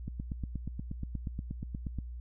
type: click train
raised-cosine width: 5 ms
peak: -24 dBFS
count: 17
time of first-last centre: 0.08-1.987 s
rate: 8.39 Hz
effects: added 60 Hz sine -39 dBFS peak until 2.2 s